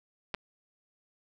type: clicks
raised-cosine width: 0.3 ms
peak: -18 dBFS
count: 2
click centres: 0.342 / 0.347 s
effects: none